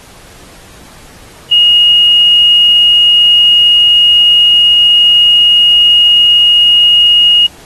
sine tone with quantisation, 2871 Hz, F7, 47 cents sharp, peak -3 dBFS, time 1.51-7.47 s, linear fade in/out 10 ms, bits 5, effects pink hiss -37 dBFS RMS until 7.65 s + AAC 32 kbps

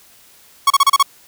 45% pulse tone bursts, 1108.7 Hz, C#6, in tune, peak -8 dBFS, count 6, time 0.67-1.028 s, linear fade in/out 5 ms, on 33 ms, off 32 ms, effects white hiss -48 dBFS RMS until 1.27 s

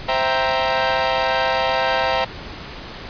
sawtooth chord, C dominant seventh, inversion none, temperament equal, 523.3 / 659.3 / 784 / 932.3 Hz, C5 / E5 / G5 / Bb5, 0 / 0 / 0 / 0 cents, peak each -19 dBFS, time 0.08-2.25 s, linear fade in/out 10 ms, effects pink hiss -34 dBFS RMS until 3.09 s + resampled to 11025 Hz

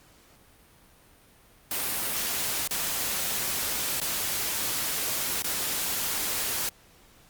white noise with dropouts, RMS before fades -29 dBFS, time 1.71-6.69 s, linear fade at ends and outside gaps 1 ms, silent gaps 2.675-2.709 / 4.001-4.015 / 5.422-5.443 s, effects pink hiss -57 dBFS RMS until 7.29 s + Opus 48 kbps

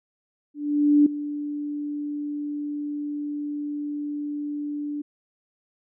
sine tone with ADSR envelope, 293.1 Hz, D4, 3 cents flat, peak -12 dBFS, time 0.54-5.02 s, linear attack 520 ms, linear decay 5 ms, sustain -15 dB, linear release 9 ms, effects none

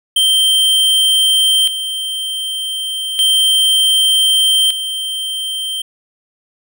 square tone with tremolo, 3136 Hz, G7, in tune, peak -10 dBFS, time 0.16-5.82 s, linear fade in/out 5 ms, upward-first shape square, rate 0.33 Hz, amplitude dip 65%, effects none

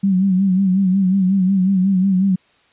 sine tone with vibrato, 190 Hz, F#3, 46 cents sharp, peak -12 dBFS, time 0.03-2.36 s, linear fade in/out 10 ms, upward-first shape sine, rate 5.5 Hz, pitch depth 73 cents each way, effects white hiss -56 dBFS RMS until 2.72 s + resampled to 8000 Hz

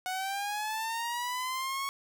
sawtooth linear sweep, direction up, 734 to 1108.7 Hz, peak -28 dBFS, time 0.06-1.89 s, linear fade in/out 0 ms, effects none

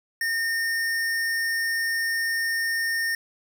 square tone, 1826 Hz, A#6, 36 cents flat, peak -24 dBFS, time 0.21-3.15 s, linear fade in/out 2 ms, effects none

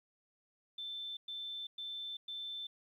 sine tone bursts, 3540 Hz, A7, 10 cents sharp, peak -40 dBFS, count 4, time 0.78-2.67 s, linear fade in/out 5 ms, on 390 ms, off 110 ms, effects 12-bit

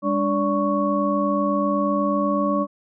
sine tone cluster, 202.9 / 291 / 576 / 1111 Hz, G#3 / D4 / D5 / C#6, -40 / -16 / -34 / +4 cents, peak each -24 dBFS, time 0.02-2.67 s, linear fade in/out 50 ms, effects none

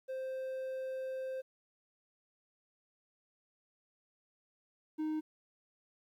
triangle tone pair in turn, 523.3 / 310.3 Hz, C5 / D#4, 0 / -5 cents, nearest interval major sixth, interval 905 cents, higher first, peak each -35 / -31 dBFS, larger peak second, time 0.08-1.42 / 4.98-5.21 s, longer first, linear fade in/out 20 ms, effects 12-bit

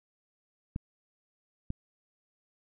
clicks, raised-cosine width 5 ms, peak -21 dBFS, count 2, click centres 0.761 / 1.704 s, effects none

